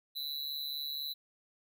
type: tone with amplitude modulation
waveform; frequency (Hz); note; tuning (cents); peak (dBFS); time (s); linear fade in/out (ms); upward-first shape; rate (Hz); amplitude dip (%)
square; 3977; B7; +11; -33; 0.15-1.14; 20; sine; 144; 85
effects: none